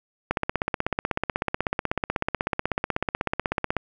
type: click train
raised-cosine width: 0.5 ms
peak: -8 dBFS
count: 57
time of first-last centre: 0.31-3.767 s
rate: 16.2 Hz
effects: none